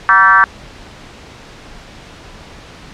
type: tone with frequency modulation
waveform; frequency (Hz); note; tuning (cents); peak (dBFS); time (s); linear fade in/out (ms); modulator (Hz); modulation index
sine; 1352; E6; +43; -5; 0.09-0.44; 0; 201; 1.8
effects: pink hiss -36 dBFS RMS until 2.93 s + low-pass 5000 Hz 12 dB/octave